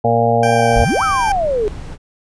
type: harmonic tone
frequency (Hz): 116.54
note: A#2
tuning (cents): 0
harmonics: 1 / 2 / 4 / 5 / 6 / 7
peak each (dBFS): -19 / -21 / -17 / -19 / -16 / -19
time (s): 0.04-0.85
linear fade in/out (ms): 10
type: tone with vibrato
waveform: 20% pulse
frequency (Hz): 784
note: G5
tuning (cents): 0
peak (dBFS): -14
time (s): 0.43-1.32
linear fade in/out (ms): 2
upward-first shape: sine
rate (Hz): 2.9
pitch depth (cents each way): 8
type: noise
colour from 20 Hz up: brown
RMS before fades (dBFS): -28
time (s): 0.69-1.98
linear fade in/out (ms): 50
type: exponential two-way sweep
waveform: sine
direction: up then down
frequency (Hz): 32.7 to 1372 to 403.9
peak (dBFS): -14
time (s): 0.76-1.68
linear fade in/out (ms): 0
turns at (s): 1.03
effects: resampled to 22050 Hz